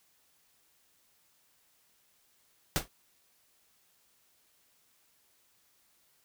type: noise with exponential decay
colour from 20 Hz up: pink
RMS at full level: -24 dBFS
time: 2.76-2.88 s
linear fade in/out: 0 ms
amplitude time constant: 25 ms
effects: white hiss -69 dBFS RMS until 6.24 s